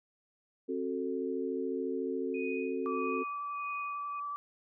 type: chord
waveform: sine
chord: F# diminished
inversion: second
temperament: just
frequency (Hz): 266.4 / 370 / 444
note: C4 / F#4 / A4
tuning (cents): +31 / 0 / +16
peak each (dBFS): -36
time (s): 0.68-3.24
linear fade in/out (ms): 20
type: tone with tremolo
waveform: sine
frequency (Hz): 2489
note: D#7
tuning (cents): 0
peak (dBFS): -39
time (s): 2.34-4.2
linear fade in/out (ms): 5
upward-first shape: sine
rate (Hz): 1.6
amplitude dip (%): 90
type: tone with vibrato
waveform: sine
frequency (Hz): 1157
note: D6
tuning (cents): -26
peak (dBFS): -35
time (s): 2.86-4.36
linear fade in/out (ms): 0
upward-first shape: sine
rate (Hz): 11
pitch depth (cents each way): 11
effects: none